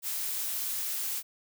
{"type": "noise", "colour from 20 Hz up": "blue", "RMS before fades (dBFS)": -33, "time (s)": [0.02, 1.23], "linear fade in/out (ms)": 50, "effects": []}